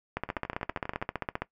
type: two click trains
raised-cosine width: 0.5 ms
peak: -15 / -21 dBFS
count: 20 / 10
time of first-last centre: 0.17-1.42 / 0.29-1.016 s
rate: 15.2 / 12.4 Hz
effects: noise-tail reverb RT60 0.1 s tail -18 dB re dry